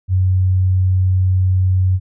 sine tone, 93 Hz, F#2, 9 cents sharp, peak -11 dBFS, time 0.08-2 s, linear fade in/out 50 ms, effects none

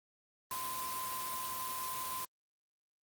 sine tone in noise, 1031 Hz, C6, 26 cents flat, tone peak -39 dBFS, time 0.51-2.25 s, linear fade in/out 2 ms, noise white, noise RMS -41 dBFS, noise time 0.51-2.25 s, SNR -1 dB, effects Opus 32 kbps

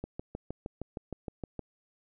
click train, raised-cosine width 2 ms, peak -23 dBFS, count 11, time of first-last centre 0.04-1.593 s, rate 6.44 Hz, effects none

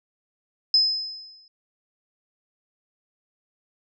sine tone with exponential decay, 5100 Hz, D#8, 42 cents sharp, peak -13 dBFS, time 0.74-1.48 s, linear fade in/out 2 ms, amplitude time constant 160 ms, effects none

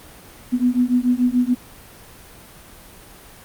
sine beating tone pair, 244.1 / 251 Hz, B3 / B3, -20 / +28 cents, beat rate 6.9 Hz, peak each -18 dBFS, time 0.52-1.55 s, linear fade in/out 20 ms, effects pink hiss -43 dBFS RMS until 3.44 s + Opus 32 kbps

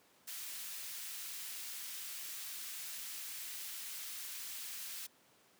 white high-pass noise, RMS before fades -45 dBFS, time 0.27-5.07 s, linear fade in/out 10 ms, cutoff 1700 Hz, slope 12 dB/octave, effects pink hiss -67 dBFS RMS until 5.59 s + high-pass 200 Hz 12 dB/octave

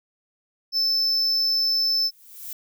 triangle tone, 5274 Hz, E8, in tune, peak -18 dBFS, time 0.72-2.11 s, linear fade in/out 50 ms
violet noise with exponential growth, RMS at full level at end -32 dBFS, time 1.88-2.53 s, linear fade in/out 2 ms, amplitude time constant 140 ms
effects none

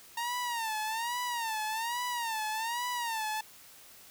sawtooth tone with vibrato, 920 Hz, A#5, 23 cents flat, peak -28 dBFS, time 0.17-3.41 s, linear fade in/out 5 ms, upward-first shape sine, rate 1.2 Hz, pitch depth 120 cents each way, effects white hiss -54 dBFS RMS until 4.1 s

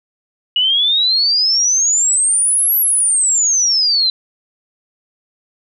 sine exponential two-way sweep, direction up then down, 2897 to 11840 to 3997 Hz, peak -11 dBFS, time 0.56-4.1 s, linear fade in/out 2 ms, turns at 2.77 s, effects none

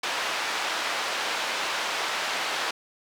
pink band-pass noise, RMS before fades -29 dBFS, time 0.03-2.71 s, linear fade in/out 5 ms, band 760 to 4600 Hz, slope 12 dB/octave, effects none

